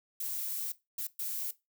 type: noise bursts at uneven times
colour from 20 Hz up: violet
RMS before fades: -36 dBFS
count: 3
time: 0.2-0.72 / 0.98-1.07 / 1.19-1.51 s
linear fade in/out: 5 ms
effects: noise-tail reverb RT60 0.2 s tail -17 dB re dry